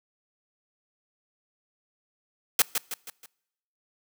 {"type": "noise with echo", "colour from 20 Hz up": "white", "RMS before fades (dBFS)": -19, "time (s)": [2.59, 2.62], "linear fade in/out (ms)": 2, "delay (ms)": 160, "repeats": 4, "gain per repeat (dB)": -7, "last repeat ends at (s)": 3.26, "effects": ["noise-tail reverb RT60 0.9 s tail -25 dB re dry", "high-pass 200 Hz 12 dB/octave"]}